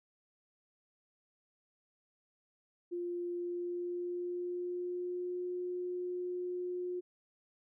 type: tone with pitch glide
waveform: sine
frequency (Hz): 350 to 358.8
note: F4 to F4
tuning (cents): +4 to +47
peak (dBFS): -35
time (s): 2.91-7.01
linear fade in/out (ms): 20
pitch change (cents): +43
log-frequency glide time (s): 3.37-5.45
effects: none